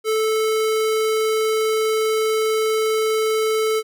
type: tone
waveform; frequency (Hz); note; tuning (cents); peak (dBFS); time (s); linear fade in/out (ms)
square; 437.6; A4; -9; -18; 0.04-3.83; 50
effects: none